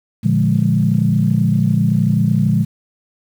sine chord, Bb dominant seventh, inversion none, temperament equal, 116.54 / 146.83 / 174.61 / 207.7 Hz, Bb2 / D3 / F3 / Ab3, 0 / 0 / 0 / 0 cents, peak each -17 dBFS, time 0.23-2.65 s, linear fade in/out 20 ms, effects tanh soft clip ceiling -1 dBFS + 7-bit

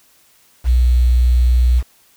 sine tone with quantisation, 61.2 Hz, B1, 15 cents flat, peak -9 dBFS, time 0.64-1.83 s, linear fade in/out 50 ms, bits 6, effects white hiss -53 dBFS RMS until 2.16 s

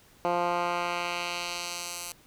10% pulse tone with band-pass filter sweep, 174.61 Hz, F3, in tune, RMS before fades -31 dBFS, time 0.25-2.12 s, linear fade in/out 0 ms, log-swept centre 720 to 9700 Hz, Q 0.91, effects pink hiss -58 dBFS RMS until 2.26 s

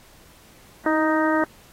harmonic tone with a mistuned harmonic, 311.6 Hz, D#4, 3 cents sharp, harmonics 1 / 2 / 3 / 4 / 5 / 6, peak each -21 / -24 / -26 / -27 / -28 / -29 dBFS, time 0.86-1.44 s, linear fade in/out 2 ms, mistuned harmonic 1, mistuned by +26 cents, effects pink hiss -52 dBFS RMS until 1.72 s + AAC 48 kbps

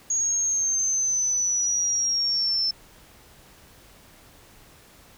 sine linear sweep, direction down, 6645 to 5300 Hz, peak -21 dBFS, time 0.1-2.71 s, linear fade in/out 5 ms, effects pink hiss -52 dBFS RMS until 5.17 s

